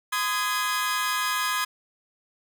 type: chord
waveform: sawtooth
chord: Ab major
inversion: first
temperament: equal with one note detuned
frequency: 1022 / 1244.5 / 1661.2 Hz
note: C6 / Eb6 / Ab6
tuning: -41 / 0 / 0 cents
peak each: -25 dBFS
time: 0.12-1.65 s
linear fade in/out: 10 ms
effects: none